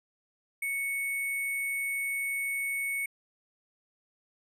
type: tone with sample-and-hold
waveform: sine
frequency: 2217 Hz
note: C#7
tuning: in tune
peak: -29 dBFS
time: 0.62-3.06 s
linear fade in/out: 5 ms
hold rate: 11025 Hz
effects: resampled to 32000 Hz